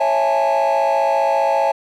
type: chord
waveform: triangle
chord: A major seventh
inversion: first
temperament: just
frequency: 550 / 660 / 825 / 880 Hz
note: C#5 / E5 / G#5 / A5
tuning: -14 / +2 / -12 / 0 cents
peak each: -17 dBFS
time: 0-1.72 s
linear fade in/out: 10 ms
effects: tanh soft clip ceiling -7 dBFS